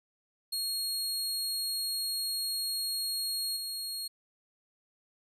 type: tone with level steps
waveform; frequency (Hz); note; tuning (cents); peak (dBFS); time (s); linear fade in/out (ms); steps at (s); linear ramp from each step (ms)
sawtooth; 4288; C8; +42; -28 / -32; 0.52-4.08; 10; 3.56; 10
effects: resampled to 32000 Hz